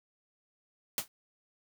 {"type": "noise with exponential decay", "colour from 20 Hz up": "white", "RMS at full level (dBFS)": -27, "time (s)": [0.98, 1.08], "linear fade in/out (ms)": 1, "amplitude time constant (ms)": 20, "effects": []}